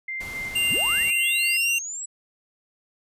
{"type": "tone with tremolo", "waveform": "sine", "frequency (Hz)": 2092, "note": "C7", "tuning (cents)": -1, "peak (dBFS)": -28, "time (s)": [0.08, 1.57], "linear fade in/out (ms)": 5, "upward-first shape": "square", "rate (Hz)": 3.7, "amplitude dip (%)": 40}
{"type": "noise", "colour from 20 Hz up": "pink", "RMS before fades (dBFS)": -40, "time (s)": [0.2, 1.11], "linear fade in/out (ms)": 10}
{"type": "tone with pitch glide", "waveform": "square", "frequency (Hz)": [2787, 2766], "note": ["F7", "F7"], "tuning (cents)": [-4, -17], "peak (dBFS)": -21, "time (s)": [0.55, 1.79], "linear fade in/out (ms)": 10, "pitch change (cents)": -13, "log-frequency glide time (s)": [0.88, 1.14]}
{"type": "linear sweep", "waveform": "sine", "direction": "up", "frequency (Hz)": [56.6, 7902], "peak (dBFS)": -30, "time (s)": [0.7, 2.06], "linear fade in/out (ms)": 10}
{"effects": ["resampled to 32000 Hz"]}